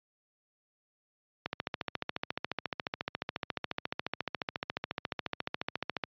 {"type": "click train", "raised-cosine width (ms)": 0.3, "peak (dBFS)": -16, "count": 66, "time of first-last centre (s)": [1.46, 6.037], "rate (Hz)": 14.2, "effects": ["high-pass 100 Hz 12 dB/octave", "resampled to 11025 Hz"]}